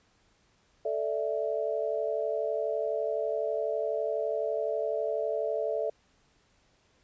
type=chord; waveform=sine; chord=A suspended fourth; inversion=none; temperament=equal; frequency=440 / 587.3 / 659.3 Hz; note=A4 / D5 / E5; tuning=0 / 0 / 0 cents; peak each=-32 dBFS; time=0.85-5.9 s; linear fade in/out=5 ms; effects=pink hiss -67 dBFS RMS until 7.03 s + resampled to 16000 Hz